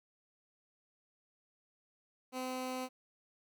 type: tone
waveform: 15% pulse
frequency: 256.4 Hz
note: C4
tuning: 35 cents flat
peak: -31 dBFS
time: 2.32-2.89 s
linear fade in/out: 50 ms
effects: none

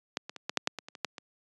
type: clicks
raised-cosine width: 0.2 ms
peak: -12 / -22 / -24 / -14 / -7 / -8 / -19 / -26 / -27 / -12 / -23 dBFS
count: 11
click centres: 0.171 / 0.295 / 0.363 / 0.495 / 0.573 / 0.674 / 0.787 / 0.885 / 0.952 / 1.047 / 1.182 s
effects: high-pass 200 Hz 12 dB/octave + resampled to 24000 Hz

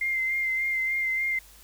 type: tone with vibrato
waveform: sine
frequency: 2093 Hz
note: C7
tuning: in tune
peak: -24 dBFS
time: 0.01-1.39 s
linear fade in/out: 5 ms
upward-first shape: sine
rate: 3.4 Hz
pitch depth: 23 cents each way
effects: added 50 Hz sine -54 dBFS peak until 1.63 s + white hiss -53 dBFS RMS until 1.63 s

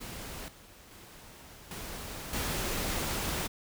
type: noise with level steps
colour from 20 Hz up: pink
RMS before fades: -42 / -54 / -51 / -41 / -33 dBFS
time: 0-3.48 s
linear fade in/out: 20 ms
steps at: 0.48 / 0.91 / 1.71 / 2.33 s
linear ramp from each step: 2 ms
effects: none

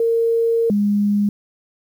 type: tone pair in turn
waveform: sine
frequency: 459.9 / 204.9 Hz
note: A#4 / G#3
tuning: -23 / -23 cents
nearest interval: octave + major second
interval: 1400 cents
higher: first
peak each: -14 dBFS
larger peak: neither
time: 0-0.7 / 0.7-1.29 s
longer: first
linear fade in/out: 2 ms
effects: 8-bit

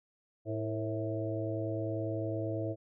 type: harmonic tone with a mistuned harmonic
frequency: 109 Hz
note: A2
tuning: 16 cents flat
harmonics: 1 / 3 / 4 / 5 / 6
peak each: -36 / -37 / -42 / -40 / -40 dBFS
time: 0.45-2.76 s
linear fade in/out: 50 ms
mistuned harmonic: 4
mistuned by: +73 cents
effects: none

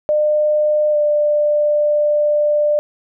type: tone with pitch glide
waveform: sine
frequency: 603 to 594.4 Hz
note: D5 to D5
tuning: +46 to +21 cents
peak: -12 dBFS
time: 0.09-2.79 s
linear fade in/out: 0 ms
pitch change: -25 cents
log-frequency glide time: 0.91-0.96 s
effects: none

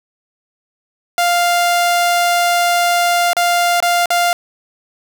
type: tone with dropouts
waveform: sawtooth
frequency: 698.5 Hz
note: F5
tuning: in tune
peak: -8 dBFS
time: 1.18-4.33 s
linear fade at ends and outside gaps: 1 ms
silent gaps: 3.332-3.367 / 3.803-3.825 / 4.058-4.104 s
effects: none

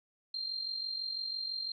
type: tone with amplitude modulation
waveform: sine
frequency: 4178 Hz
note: C8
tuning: 3 cents flat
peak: -32 dBFS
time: 0.34-1.72 s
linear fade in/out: 5 ms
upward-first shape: sine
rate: 46 Hz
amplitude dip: 60%
effects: none

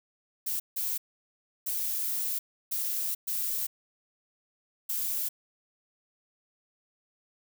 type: noise bursts at uneven times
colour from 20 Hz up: violet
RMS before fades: -31 dBFS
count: 6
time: 0.46-0.6 / 0.76-0.98 / 1.66-2.39 / 2.71-3.15 / 3.27-3.67 / 4.89-5.29 s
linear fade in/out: 10 ms
effects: none

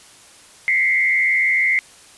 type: tone with frequency modulation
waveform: sine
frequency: 2093 Hz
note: C7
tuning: in tune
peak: -14 dBFS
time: 0.68-1.79 s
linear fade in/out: 0 ms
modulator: 86.5 Hz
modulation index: 1.1
effects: white hiss -46 dBFS RMS until 2.17 s + resampled to 24000 Hz

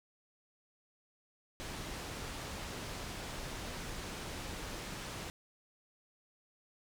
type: low-pass noise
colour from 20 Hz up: pink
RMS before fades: -43 dBFS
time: 1.6-5.3 s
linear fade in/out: 0 ms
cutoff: 8300 Hz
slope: 12 dB/octave
effects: none

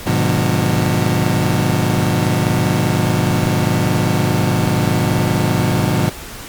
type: chord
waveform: 30% pulse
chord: G# diminished seventh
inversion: none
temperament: just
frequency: 103.83 / 124.59 / 149.51 / 179.41 Hz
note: G#2 / B2 / D3 / F3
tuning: 0 / +16 / +31 / +47 cents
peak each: -17 dBFS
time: 0.06-6.1 s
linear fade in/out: 10 ms
effects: pink hiss -32 dBFS RMS until 6.48 s + Opus 48 kbps

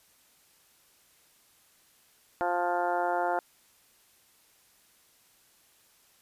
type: harmonic tone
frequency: 175.9 Hz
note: F3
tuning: 13 cents sharp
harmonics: 2 / 3 / 4 / 5 / 6 / 7 / 8 / 9 / 10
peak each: -35 / -34 / -29 / -32 / -40 / -46 / -36 / -47 / -48 dBFS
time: 2.41-3.39 s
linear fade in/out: 0 ms
effects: white hiss -63 dBFS RMS until 6.21 s + resampled to 32000 Hz

